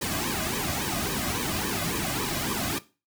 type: noise with flanger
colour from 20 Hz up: pink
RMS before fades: -29 dBFS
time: 0.01-2.79 s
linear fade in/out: 10 ms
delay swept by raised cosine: 1.4 to 2.25 ms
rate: 3.6 Hz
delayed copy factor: -1
effects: noise-tail reverb RT60 0.3 s tail -17 dB re dry